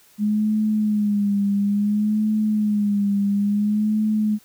sine tone with vibrato, 207.7 Hz, G#3, in tune, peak -17 dBFS, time 0.18-4.39 s, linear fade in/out 50 ms, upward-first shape sine, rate 0.58 Hz, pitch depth 60 cents each way, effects white hiss -54 dBFS RMS until 4.44 s

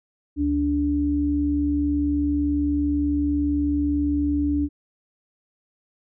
sine tone pair together, 72.67 / 290.7 Hz, D2 / D4, -18 / -18 cents, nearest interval 2 octaves, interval 2400 cents, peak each -26 / -20 dBFS, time 0.36-4.69 s, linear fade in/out 50 ms, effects none

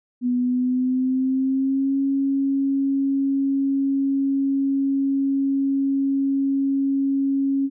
sine tone with pitch glide, 246.9 to 274 Hz, B3 to C#4, 0 to -20 cents, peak -18 dBFS, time 0.21-7.7 s, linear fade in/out 50 ms, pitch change +180 cents, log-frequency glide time 0.36-1.98 s, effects none

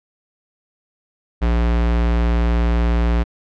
square tone, 58.27 Hz, A#1, in tune, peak -15 dBFS, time 1.41-3.24 s, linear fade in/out 20 ms, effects low-pass 3000 Hz 12 dB/octave

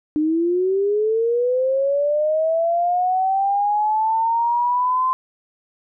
sine linear sweep, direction up, 299.3 to 1040 Hz, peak -16 dBFS, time 0.16-5.13 s, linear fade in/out 0 ms, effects none

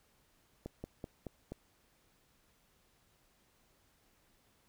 slowing click train, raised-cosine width 2 ms, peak -28 dBFS, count 5, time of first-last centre 0.66-1.52 s, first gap 180 ms, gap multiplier 1.12, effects pink hiss -71 dBFS RMS until 4.68 s

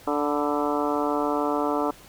harmonic tone with a mistuned harmonic, 146.83 Hz, D3, in tune, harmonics 2 / 3 / 4 / 5 / 6 / 7 / 8 / 9, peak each -27 / -29 / -30 / -31 / -32 / -32 / -33 / -34 dBFS, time 0.07-1.91 s, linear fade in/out 5 ms, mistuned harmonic 7, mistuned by -50 cents, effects pink hiss -49 dBFS RMS until 2.08 s

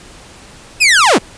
sawtooth linear sweep, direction down, 2638 to 123.7 Hz, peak -3 dBFS, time 0.8-1.19 s, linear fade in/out 20 ms, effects pink hiss -38 dBFS RMS until 1.37 s + resampled to 22050 Hz

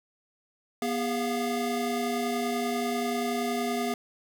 square tone cluster, 242.8 / 407.9 / 698 Hz, B3 / G#4 / F5, -29 / -31 / -1 cents, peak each -31 / -33 / -33 dBFS, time 0.82-3.94 s, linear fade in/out 2 ms, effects none

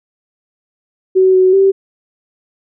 sine tone with pitch steps, 376.1 / 372.6 / 388.3 Hz, F#4 / F#4 / G4, +28 / +12 / -16 cents, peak -6 dBFS, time 1.15-1.72 s, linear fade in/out 20 ms, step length 190 ms, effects none

